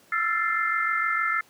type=chord; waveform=sine; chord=F major seventh; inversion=third; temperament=equal with one note detuned; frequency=1318.5 / 1365 / 1760 / 2093 Hz; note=E6 / F6 / A6 / C7; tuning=0 / -40 / 0 / 0 cents; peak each=-28 dBFS; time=0.12-1.41 s; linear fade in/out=5 ms; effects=pink hiss -57 dBFS RMS until 1.49 s + high-pass 150 Hz 12 dB/octave